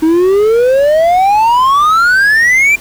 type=exponential sweep; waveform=triangle; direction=up; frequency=311.1 to 2397 Hz; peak=-4 dBFS; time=0.02-2.76 s; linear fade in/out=10 ms; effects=pink hiss -33 dBFS RMS until 2.8 s